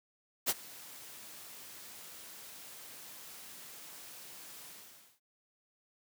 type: noise with ADSR envelope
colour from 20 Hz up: white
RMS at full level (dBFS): -28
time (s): 0.46-5.2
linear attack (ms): 34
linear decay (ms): 38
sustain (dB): -22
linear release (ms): 550
effects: high-pass 100 Hz 12 dB/octave